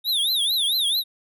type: tone with vibrato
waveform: square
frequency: 3655 Hz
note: A#7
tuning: 35 cents flat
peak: -20 dBFS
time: 0.04-1.04 s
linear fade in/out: 50 ms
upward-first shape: triangle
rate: 4.5 Hz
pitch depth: 230 cents each way
effects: none